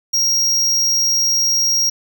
square tone, 5620 Hz, F8, 10 cents sharp, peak -14 dBFS, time 0.13-1.9 s, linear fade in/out 10 ms, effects none

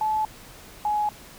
sine tone pair in turn, 864 / 839.4 Hz, A5 / G#5, -32 / +18 cents, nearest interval minor second, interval 50 cents, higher first, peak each -21 dBFS, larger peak neither, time 0.01-0.25 / 0.85-1.09 s, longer neither, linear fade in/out 2 ms, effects pink hiss -46 dBFS RMS until 1.38 s

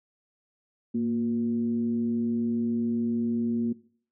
sine tone with frequency modulation, 233.1 Hz, A#3, in tune, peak -23 dBFS, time 0.94-3.73 s, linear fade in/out 10 ms, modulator 127 Hz, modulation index 0.49, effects noise-tail reverb RT60 0.5 s tail -20 dB re dry + high-pass 150 Hz 12 dB/octave

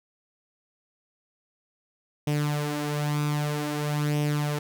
sawtooth tone with flanger, 148.1 Hz, D3, 15 cents sharp, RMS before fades -27 dBFS, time 2.27-4.59 s, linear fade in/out 5 ms, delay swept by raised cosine 0.34 to 5.94 ms, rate 0.52 Hz, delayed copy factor +0.6, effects none

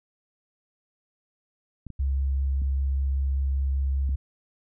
clicks, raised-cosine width 5 ms, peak -26 dBFS, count 4, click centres 1.867 / 1.903 / 2.619 / 4.092 s
sine tone with vibrato, 67.9 Hz, C#2, 35 cents flat, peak -22 dBFS, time 1.99-4.16 s, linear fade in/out 10 ms, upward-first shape sine, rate 5.1 Hz, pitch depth 8 cents each way
effects none

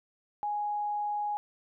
sine tone, 830.6 Hz, G#5, in tune, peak -29 dBFS, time 0.43-1.37 s, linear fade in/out 0 ms, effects none

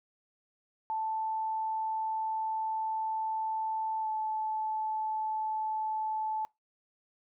sine tone with pitch glide, 880 to 869.9 Hz, A5 to A5, 0 to -20 cents, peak -30 dBFS, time 0.9-6.45 s, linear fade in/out 0 ms, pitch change -20 cents, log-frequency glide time 4.01-4.07 s, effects noise-tail reverb RT60 0.2 s tail -24 dB re dry

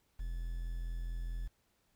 triangle tone with quantisation, 42.29 Hz, E1, 45 cents sharp, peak -34 dBFS, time 0.19-1.48 s, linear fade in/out 10 ms, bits 10, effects pink hiss -75 dBFS RMS until 1.95 s

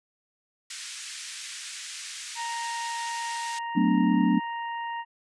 white band-pass noise, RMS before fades -39 dBFS, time 0.7-3.59 s, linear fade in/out 5 ms, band 1600 to 8400 Hz, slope 24 dB/octave
harmonic tone, 932.3 Hz, A#5, in tune, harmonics 1 / 2 / 3, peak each -31 / -38 / -45 dBFS, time 2.35-5.05 s, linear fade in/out 50 ms
sine chord, B minor seventh, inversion second, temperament equal with one note detuned, 185 / 220 / 250.5 / 293.7 Hz, F#3 / A3 / B3 / D4, 0 / 0 / +25 / 0 cents, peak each -25 dBFS, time 3.75-4.4 s, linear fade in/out 20 ms
effects resampled to 24000 Hz

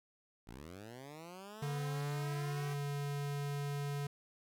10% pulse linear sweep, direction up, 51.91 to 390.1 Hz, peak -40 dBFS, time 0.47-2.74 s, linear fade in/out 5 ms
square tone with pitch glide, 144.3 to 142.97 Hz, D3 to D3, -30 to -46 cents, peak -37 dBFS, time 1.62-4.07 s, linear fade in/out 5 ms, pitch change -16 cents, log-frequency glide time 2.66-2.77 s
effects none

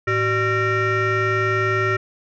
sine tone with frequency modulation, 870 Hz, A5, 20 cents flat, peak -15 dBFS, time 0.07-1.97 s, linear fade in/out 10 ms, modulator 490 Hz, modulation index 2.4, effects tanh soft clip ceiling -15 dBFS

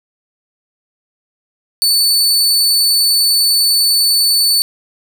sawtooth tone, 4490 Hz, C#8, 21 cents sharp, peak -7 dBFS, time 1.82-4.62 s, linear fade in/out 0 ms, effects none

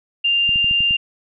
sine tone, 2794 Hz, F7, in tune, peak -14 dBFS, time 0.24-0.97 s, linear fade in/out 10 ms
clicks, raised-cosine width 5 ms, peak -20 dBFS, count 6, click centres 0.492 / 0.559 / 0.644 / 0.711 / 0.806 / 0.909 s
effects none

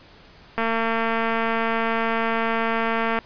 click train, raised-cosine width 0.5 ms, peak -9 dBFS, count 593, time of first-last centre 0.58-3.188 s, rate 227 Hz, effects pink hiss -49 dBFS RMS until 3.25 s + resampled to 11025 Hz

